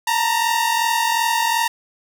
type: tone pair together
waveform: sawtooth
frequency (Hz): 903.3 / 946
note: A5 / A#5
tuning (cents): +45 / +25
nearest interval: minor second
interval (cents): 80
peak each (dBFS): -16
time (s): 0.07-1.68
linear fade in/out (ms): 5
effects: none